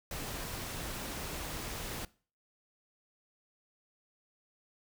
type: noise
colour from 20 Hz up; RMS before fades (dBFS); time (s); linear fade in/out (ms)
pink; -40; 0.11-2.05; 2
effects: noise-tail reverb RT60 0.4 s tail -21 dB re dry